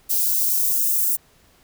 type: noise with high-pass filter sweep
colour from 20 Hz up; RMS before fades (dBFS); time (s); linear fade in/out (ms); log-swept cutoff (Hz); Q
violet; -20; 0.09-1.17; 20; 4200 to 7600; 1
effects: pink hiss -56 dBFS RMS until 1.63 s